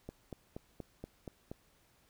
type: click train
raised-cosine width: 2 ms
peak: -29 dBFS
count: 7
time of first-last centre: 0.09-1.515 s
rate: 4.21 Hz
effects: pink hiss -69 dBFS RMS until 2.09 s